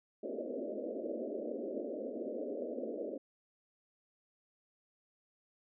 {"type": "band-pass noise", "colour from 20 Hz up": "white", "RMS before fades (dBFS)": -40, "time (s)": [0.23, 3.18], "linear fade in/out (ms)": 5, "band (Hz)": [220, 620], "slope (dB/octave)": 96, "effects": []}